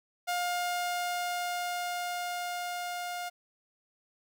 sawtooth tone with level ramp, 709 Hz, F5, 26 cents sharp, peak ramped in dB -25 to -31 dBFS, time 0.27-3.3 s, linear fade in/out 20 ms, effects none

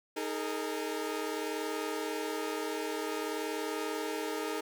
sawtooth chord, D# suspended fourth, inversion none, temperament equal with one note detuned, 311.1 / 415.3 / 455.8 Hz, D#4 / G#4 / A#4, 0 / 0 / -39 cents, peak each -34 dBFS, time 0.16-4.61 s, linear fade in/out 10 ms, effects none

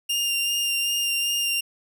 sawtooth tone with vibrato, 2800 Hz, F7, 4 cents sharp, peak -19 dBFS, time 0.09-1.61 s, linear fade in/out 10 ms, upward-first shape sine, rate 2.6 Hz, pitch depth 14 cents each way, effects none

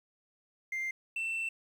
sine tone pair in turn, 2097 / 2681 Hz, C7 / E7, +3 / +29 cents, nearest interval major third, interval 426 cents, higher second, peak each -30 / -29 dBFS, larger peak second, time 0.72-0.91 / 1.16-1.49 s, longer second, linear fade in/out 5 ms, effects tanh soft clip ceiling -31 dBFS + 10-bit

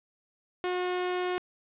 sawtooth tone, 361.6 Hz, F#4, 40 cents flat, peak -24 dBFS, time 0.64-1.38 s, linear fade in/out 0 ms, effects resampled to 8000 Hz + 9-bit

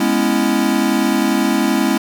square chord, C# minor seventh, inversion second, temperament equal, 207.7 / 246.9 / 277.2 / 329.6 Hz, G#3 / B3 / C#4 / E4, 0 / 0 / 0 / 0 cents, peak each -20 dBFS, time 0-1.98 s, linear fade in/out 5 ms, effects none

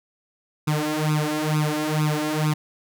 sawtooth tone with flanger, 152.6 Hz, D#3, 33 cents flat, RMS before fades -23 dBFS, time 0.67-2.54 s, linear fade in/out 10 ms, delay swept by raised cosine 0.79 to 3.69 ms, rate 2.2 Hz, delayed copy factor +0.95, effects none

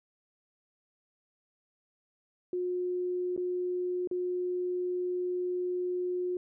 sine tone with dropouts, 360 Hz, F#4, 47 cents flat, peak -29 dBFS, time 2.53-6.37 s, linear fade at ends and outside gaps 2 ms, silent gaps 3.364-3.376 / 4.074-4.112 s, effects none

